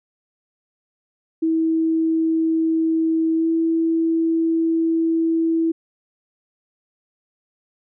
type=tone with pitch glide; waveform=sine; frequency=323.5 to 327.6 Hz; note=E4 to E4; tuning=-32 to -11 cents; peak=-16 dBFS; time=1.42-5.72 s; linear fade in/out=10 ms; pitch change=+21 cents; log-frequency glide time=3.35-3.48 s; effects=none